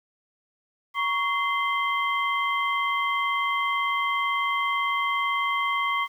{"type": "tone cluster", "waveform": "sine", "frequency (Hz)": [955, 1113, 2072, 3165], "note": ["A#5", "C#6", "C7", "G7"], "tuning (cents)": [42, 7, -17, 16], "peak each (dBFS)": [-34, -25, -27, -34], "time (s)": [0.94, 6.08], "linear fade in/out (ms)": 50, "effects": ["9-bit"]}